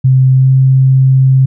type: tone with pitch glide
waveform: sine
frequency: 130.81 to 132.33 Hz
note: C3 to C3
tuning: 0 to +20 cents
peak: -4 dBFS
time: 0.04-1.46 s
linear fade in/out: 10 ms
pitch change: +20 cents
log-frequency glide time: 0.34-0.5 s
effects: none